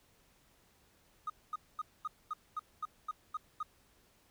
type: tone bursts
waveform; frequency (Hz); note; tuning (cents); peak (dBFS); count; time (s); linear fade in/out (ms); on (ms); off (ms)
triangle; 1244.5; D#6; 0; -31; 10; 1.27-3.63; 5; 29; 230
effects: tanh soft clip ceiling -31 dBFS + pink hiss -68 dBFS RMS until 4.3 s